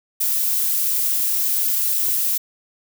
violet noise, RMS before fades -20 dBFS, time 0.2-2.38 s, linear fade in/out 10 ms, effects none

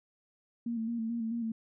sine tone with vibrato, 229.3 Hz, A#3, 28 cents flat, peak -31 dBFS, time 0.66-1.52 s, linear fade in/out 5 ms, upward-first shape square, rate 4.6 Hz, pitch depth 39 cents each way, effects none

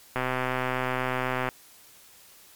click train, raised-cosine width 0.5 ms, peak -12 dBFS, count 171, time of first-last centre 0.16-1.488 s, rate 128 Hz, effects white hiss -53 dBFS RMS until 2.55 s + MP3 96 kbps

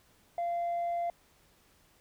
triangle tone with tanh clipping, 690 Hz, F5, 21 cents flat, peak -30 dBFS, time 0.38-1.1 s, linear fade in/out 2 ms, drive 6 dB, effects pink hiss -65 dBFS RMS until 2 s

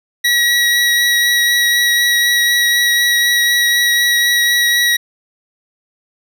25% pulse tone with vibrato, 1918 Hz, A#6, 49 cents sharp, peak -7 dBFS, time 0.24-4.97 s, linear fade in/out 10 ms, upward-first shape triangle, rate 4 Hz, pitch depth 11 cents each way, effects none

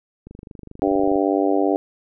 click train, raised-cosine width 3 ms, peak -25 dBFS, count 23, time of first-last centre 0.27-1.157 s, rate 24.8 Hz
harmonic tone, 98 Hz, G2, in tune, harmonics 3 / 4 / 5 / 6 / 7 / 8, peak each -20 / -22 / -25 / -26 / -25 / -27 dBFS, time 0.82-1.76 s, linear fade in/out 0 ms
effects none

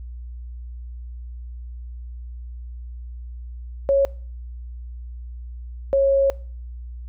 sine tone pair in turn, 552 / 547.9 Hz, C#5 / C#5, -7 / -20 cents, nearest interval unison, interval 13 cents, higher first, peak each -14 dBFS, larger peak neither, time 3.89-4.05 / 5.93-6.3 s, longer second, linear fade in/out 0 ms, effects noise-tail reverb RT60 0.5 s tail -24 dB re dry + added 60 Hz sine -32 dBFS peak until 7.08 s

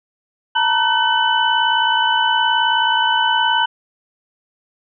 sine tone cluster, 894 / 953 / 1514 / 2995 Hz, A5 / A#5 / F#6 / F#7, +27 / +38 / +39 / +20 cents, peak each -19 dBFS, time 0.55-3.66 s, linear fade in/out 10 ms, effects none

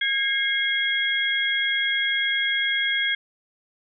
sine tone cluster, 1635 / 2137 / 3305 Hz, G#6 / C7 / G#7, -28 / +36 / -9 cents, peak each -25 dBFS, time 0.01-3.15 s, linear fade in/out 5 ms, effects none

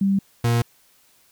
sine / 40% pulse tone pair in turn, 196 / 118.03 Hz, G3 / A#2, 0 / +22 cents, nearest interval major sixth, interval 878 cents, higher first, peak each -16 dBFS, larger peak neither, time 0.01-0.19 / 0.44-0.62 s, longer neither, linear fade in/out 5 ms, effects white hiss -58 dBFS RMS until 1.31 s

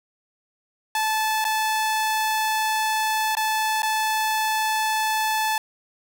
sawtooth tone with dropouts, 871 Hz, A5, 18 cents flat, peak -17 dBFS, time 0.95-5.58 s, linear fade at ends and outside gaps 2 ms, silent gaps 1.443-1.45 / 3.352-3.369 / 3.821-3.83 s, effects none

